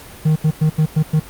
triangle tone bursts at uneven times, 155.56 Hz, D#3, in tune, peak -9 dBFS, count 6, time 0.25-0.36 / 0.44-0.51 / 0.61-0.7 / 0.78-0.86 / 0.96-1.03 / 1.13-1.2 s, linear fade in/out 10 ms, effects pink hiss -38 dBFS RMS until 1.29 s + Opus 48 kbps

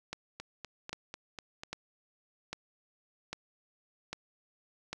two click trains, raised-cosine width 0.2 ms, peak -24 / -20 dBFS, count 6 / 7, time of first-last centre 0.4-1.635 / 0.13-4.93 s, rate 4.05 / 1.25 Hz, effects none

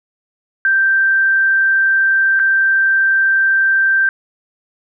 sine tone with dropouts, 1568 Hz, G6, in tune, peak -10 dBFS, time 0.65-4.09 s, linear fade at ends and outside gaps 1 ms, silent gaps 2.393-2.398 s, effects none

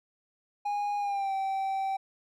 triangle tone with pitch glide, 821 to 774.9 Hz, G#5 to G5, -20 to -20 cents, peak -26 dBFS, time 0.65-1.97 s, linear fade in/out 10 ms, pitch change -100 cents, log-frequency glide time 0.98-1.33 s, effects none

